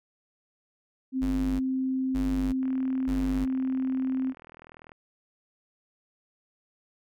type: tone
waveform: sine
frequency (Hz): 261.6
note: C4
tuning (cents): 0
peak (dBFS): -25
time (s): 1.12-4.34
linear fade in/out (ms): 50
type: tone bursts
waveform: square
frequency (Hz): 49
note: G1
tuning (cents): 0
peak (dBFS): -31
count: 3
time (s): 1.21-3.46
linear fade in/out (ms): 20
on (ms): 390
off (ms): 540
type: click train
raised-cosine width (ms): 0.5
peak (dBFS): -32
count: 93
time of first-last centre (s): 2.63-4.919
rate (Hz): 40.2
effects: none